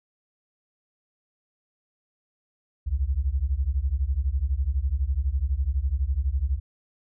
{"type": "beating tone pair", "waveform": "sine", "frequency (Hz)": [61.74, 73.74], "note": ["B1", "D2"], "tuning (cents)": [0, 8], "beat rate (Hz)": 12, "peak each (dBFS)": -25, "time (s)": [2.86, 6.6], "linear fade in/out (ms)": 20, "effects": []}